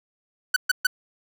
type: tone bursts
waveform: 45% pulse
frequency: 1500 Hz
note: F#6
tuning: 23 cents sharp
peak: -16 dBFS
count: 3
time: 0.54-0.869 s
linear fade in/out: 5 ms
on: 23 ms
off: 130 ms
effects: none